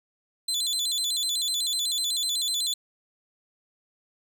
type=tone with vibrato; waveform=30% pulse; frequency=3760 Hz; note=A#7; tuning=14 cents sharp; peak=-22 dBFS; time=0.48-2.74 s; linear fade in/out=5 ms; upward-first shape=square; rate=8 Hz; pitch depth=140 cents each way; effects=none